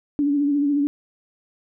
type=tone with vibrato; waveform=sine; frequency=287 Hz; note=D4; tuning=40 cents flat; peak=-17 dBFS; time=0.19-0.87 s; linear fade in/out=0 ms; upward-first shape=sine; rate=14 Hz; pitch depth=42 cents each way; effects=none